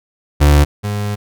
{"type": "tone pair in turn", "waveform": "35% pulse", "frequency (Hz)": [73, 103.24], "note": ["D2", "G#2"], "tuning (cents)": [-10, -10], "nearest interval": "tritone", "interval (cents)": 600, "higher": "second", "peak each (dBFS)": [-5, -16], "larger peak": "first", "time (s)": [[0.4, 0.65], [0.83, 1.16]], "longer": "second", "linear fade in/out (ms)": 20, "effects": []}